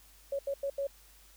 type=tone bursts at uneven times; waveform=sine; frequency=556 Hz; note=C#5; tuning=5 cents sharp; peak=-30 dBFS; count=4; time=0.32-0.39 / 0.47-0.54 / 0.63-0.7 / 0.78-0.87 s; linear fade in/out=5 ms; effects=added 50 Hz sine -60 dBFS peak until 1.36 s + white hiss -60 dBFS RMS until 1.36 s